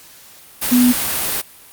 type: tone in noise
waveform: sine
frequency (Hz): 247.1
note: B3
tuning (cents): +1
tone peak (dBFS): -9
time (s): 0.71-0.93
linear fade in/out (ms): 20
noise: white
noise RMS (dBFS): -20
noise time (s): 0.61-1.42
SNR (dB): +8
effects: white hiss -43 dBFS RMS until 1.72 s + Opus 48 kbps